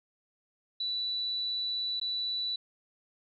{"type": "tone with dropouts", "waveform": "sine", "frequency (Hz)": 3958, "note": "B7", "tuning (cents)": 3, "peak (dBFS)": -30, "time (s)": [0.8, 2.56], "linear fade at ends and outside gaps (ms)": 5, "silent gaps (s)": [1.999, 2.013], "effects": []}